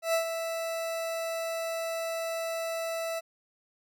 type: tone with ADSR envelope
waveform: 40% pulse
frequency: 659.3 Hz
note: E5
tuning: in tune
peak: -22 dBFS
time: 0.02-3.21 s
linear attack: 120 ms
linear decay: 100 ms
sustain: -8 dB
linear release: 28 ms
effects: none

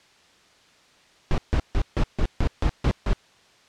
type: noise bursts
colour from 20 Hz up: brown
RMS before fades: -20 dBFS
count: 9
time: 1.31-3.131 s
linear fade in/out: 0 ms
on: 69 ms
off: 150 ms
effects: white hiss -56 dBFS RMS until 3.68 s + low-pass 5000 Hz 12 dB/octave

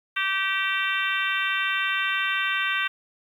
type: harmonic tone with a mistuned harmonic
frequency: 387.2 Hz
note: G4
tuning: 21 cents flat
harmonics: 3 / 4 / 5 / 6 / 7 / 8 / 9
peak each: -31 / -27 / -30 / -32 / -29 / -35 / -34 dBFS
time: 0.16-2.88 s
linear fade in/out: 10 ms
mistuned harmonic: 9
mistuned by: +54 cents
effects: 9-bit

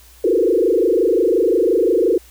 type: tone with frequency modulation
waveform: sine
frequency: 411.5 Hz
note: G#4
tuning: 16 cents flat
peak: -12 dBFS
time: 0.24-2.18 s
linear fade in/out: 5 ms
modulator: 25.7 Hz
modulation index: 3.1
effects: added 60 Hz sine -46 dBFS peak until 2.3 s + white hiss -48 dBFS RMS until 2.3 s

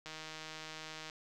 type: click train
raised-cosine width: 0.2 ms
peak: -28 dBFS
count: 164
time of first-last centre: 0.06-1.098 s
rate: 157 Hz
effects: none

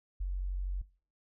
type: tone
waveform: sine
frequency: 46.26 Hz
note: F#1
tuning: in tune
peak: -31 dBFS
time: 0.2-0.82 s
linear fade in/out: 10 ms
effects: noise-tail reverb RT60 0.4 s tail -20 dB re dry

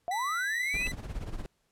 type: linear sweep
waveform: sine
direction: up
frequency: 667 to 2637 Hz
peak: -29 dBFS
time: 0.08-0.87 s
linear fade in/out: 0 ms
type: tone with pitch glide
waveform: sawtooth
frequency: 1979 to 1996.2 Hz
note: B6 to B6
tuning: +3 to +18 cents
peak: -32 dBFS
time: 0.11-0.92 s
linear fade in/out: 5 ms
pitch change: +15 cents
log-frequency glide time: 0.55-0.77 s
type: noise with tremolo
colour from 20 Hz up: brown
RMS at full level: -34 dBFS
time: 0.74-1.46 s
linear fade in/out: 0 ms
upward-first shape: sine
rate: 17 Hz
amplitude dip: 70%
effects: pink hiss -74 dBFS RMS until 1.71 s + low-pass 12000 Hz 12 dB/octave

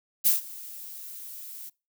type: noise with ADSR envelope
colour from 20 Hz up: violet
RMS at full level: -19 dBFS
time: 0.24-1.7 s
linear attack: 27 ms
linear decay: 140 ms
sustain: -22 dB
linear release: 17 ms
effects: noise-tail reverb RT60 0.3 s tail -25 dB re dry

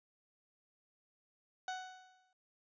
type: tone with exponential decay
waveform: 30% pulse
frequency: 744 Hz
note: F#5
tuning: 9 cents sharp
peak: -34 dBFS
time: 1.68-2.33 s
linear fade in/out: 2 ms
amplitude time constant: 140 ms
effects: resampled to 16000 Hz

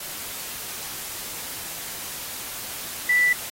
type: tone in noise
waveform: sine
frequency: 1975.5 Hz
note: B6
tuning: in tune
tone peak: -16 dBFS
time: 3.09-3.33 s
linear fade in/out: 5 ms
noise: white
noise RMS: -34 dBFS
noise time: 0-3.5 s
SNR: +15 dB
effects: AAC 48 kbps

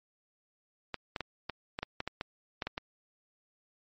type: clicks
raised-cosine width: 0.3 ms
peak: -18 dBFS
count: 12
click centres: 0.943 / 1.162 / 1.207 / 1.497 / 1.789 / 1.83 / 2.004 / 2.076 / 2.211 / 2.622 / 2.67 / 2.779 s
effects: MP3 32 kbps

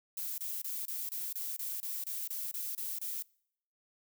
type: noise bursts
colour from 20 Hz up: violet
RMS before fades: -38 dBFS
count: 13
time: 0.17-3.224 s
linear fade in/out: 2 ms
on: 210 ms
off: 27 ms
effects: noise-tail reverb RT60 0.7 s tail -26 dB re dry

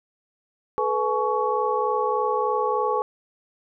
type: tone cluster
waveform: sine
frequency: 430.2 / 493.5 / 850 / 1117 Hz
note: A4 / B4 / G#5 / C#6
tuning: -39 / -1 / +40 / +13 cents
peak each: -26 dBFS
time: 0.78-3.02 s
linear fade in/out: 0 ms
effects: none

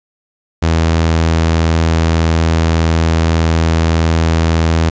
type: tone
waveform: sawtooth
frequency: 81.7 Hz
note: E2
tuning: 15 cents flat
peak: -6 dBFS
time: 0.62-4.9 s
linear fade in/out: 10 ms
effects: resampled to 16000 Hz + 8-bit

